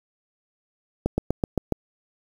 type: slowing click train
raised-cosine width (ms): 2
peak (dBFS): -8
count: 6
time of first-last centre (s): 1.06-1.723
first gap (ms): 120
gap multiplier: 1.05
effects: 7-bit